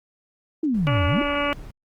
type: exponential two-way sweep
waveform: sine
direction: down then up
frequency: 331.8 to 78.4 to 331.8 Hz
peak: -19 dBFS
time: 0.63-1.22 s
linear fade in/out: 5 ms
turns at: 1.06 s
type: noise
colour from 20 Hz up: brown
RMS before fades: -38 dBFS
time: 0.74-1.71 s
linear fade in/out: 5 ms
type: harmonic tone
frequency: 287.7 Hz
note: D4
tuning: 36 cents flat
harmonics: 1 / 2 / 3 / 4 / 5 / 6 / 7 / 8 / 9 / 10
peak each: -28 / -26 / -34 / -27 / -31 / -40 / -34 / -30 / -35 / -32 dBFS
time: 0.87-1.53 s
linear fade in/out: 0 ms
effects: Opus 24 kbps